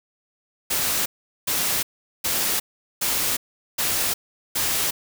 white noise bursts, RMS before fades -23 dBFS, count 6, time 0.7-4.91 s, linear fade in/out 10 ms, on 360 ms, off 410 ms, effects none

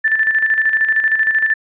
sine tone with tremolo, 1764 Hz, A6, 4 cents sharp, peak -10 dBFS, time 0.04-1.54 s, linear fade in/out 10 ms, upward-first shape square, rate 13 Hz, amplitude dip 55%, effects resampled to 8000 Hz

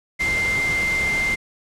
sine tone in noise, 2093 Hz, C7, in tune, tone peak -19 dBFS, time 0.19-1.36 s, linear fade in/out 20 ms, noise pink, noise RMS -29 dBFS, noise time 0.19-1.36 s, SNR +7 dB, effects low-pass 9000 Hz 12 dB/octave

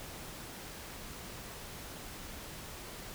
silence, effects pink hiss -46 dBFS RMS until 3.14 s

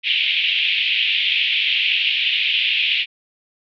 pink band-pass noise, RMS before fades -19 dBFS, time 0.03-3.06 s, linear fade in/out 50 ms, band 2400 to 3400 Hz, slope 48 dB/octave, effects none

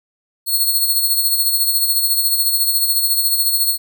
5% pulse tone with tremolo, 4318 Hz, C#8, 46 cents flat, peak -5 dBFS, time 0.46-3.78 s, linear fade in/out 50 ms, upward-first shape sine, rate 14 Hz, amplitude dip 50%, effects none

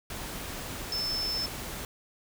sine tone in noise, 5274 Hz, E8, in tune, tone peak -29 dBFS, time 0.92-1.46 s, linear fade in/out 2 ms, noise pink, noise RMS -38 dBFS, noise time 0.1-1.85 s, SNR +6 dB, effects none

